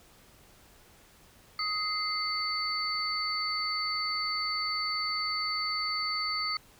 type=tone cluster; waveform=sine; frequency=1257 / 2081 / 4510 Hz; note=D#6 / C7 / C#8; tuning=+17 / -10 / +29 cents; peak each=-34 / -36 / -31 dBFS; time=1.59-6.57 s; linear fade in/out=2 ms; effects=pink hiss -58 dBFS RMS until 6.79 s